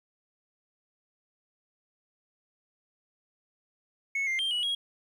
sine tone with pitch steps, 2200 / 2099 / 3172 / 2930 / 3295 Hz, C#7 / C7 / G7 / F#7 / G#7, -14 / +5 / +20 / -18 / -14 cents, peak -24 dBFS, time 4.15-4.75 s, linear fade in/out 5 ms, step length 120 ms, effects tanh soft clip ceiling -26 dBFS + 10-bit

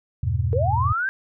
sine chord, E minor, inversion none, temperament equal with one note detuned, 82.41 / 99.83 / 123.47 Hz, E2 / G2 / B2, 0 / +32 / 0 cents, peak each -24 dBFS, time 0.23-0.93 s, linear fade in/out 5 ms
sine linear sweep, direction up, 440 to 1614 Hz, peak -21 dBFS, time 0.53-1.09 s, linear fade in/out 0 ms
effects none

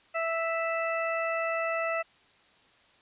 harmonic tone, 659.3 Hz, E5, in tune, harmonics 1 / 2 / 3 / 4, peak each -30 / -33 / -35 / -36 dBFS, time 0.14-2.03 s, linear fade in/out 20 ms, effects white hiss -61 dBFS RMS until 3.01 s + resampled to 8000 Hz

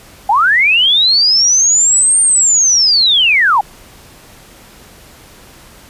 sine linear two-way sweep, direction up then down, 762 to 8860 to 762 Hz, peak -7 dBFS, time 0.29-3.61 s, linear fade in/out 5 ms, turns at 2.21 s, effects pink hiss -40 dBFS RMS until 5.89 s + resampled to 32000 Hz

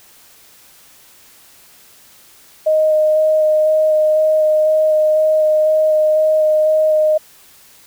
sine tone with vibrato, 620 Hz, D#5, 6 cents flat, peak -10 dBFS, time 2.66-7.18 s, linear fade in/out 10 ms, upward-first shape square, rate 2 Hz, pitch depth 8 cents each way, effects white hiss -46 dBFS RMS until 7.86 s

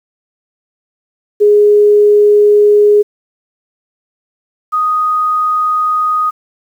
sine tone pair in turn, 415.3 / 1244.5 Hz, G#4 / D#6, 0 / 0 cents, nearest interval octave + perfect fifth, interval 1900 cents, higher second, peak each -4 / -10 dBFS, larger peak first, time 1.4-3.03 / 4.72-6.31 s, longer first, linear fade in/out 20 ms, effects 7-bit

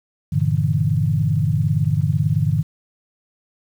sine chord, E half-diminished seventh, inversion first, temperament equal, 98 / 116.54 / 146.83 / 164.81 Hz, G2 / Bb2 / D3 / E3, 0 / 0 / 0 / 0 cents, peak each -22 / -22 / -19 / -23 dBFS, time 0.32-2.63 s, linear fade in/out 10 ms, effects 8-bit

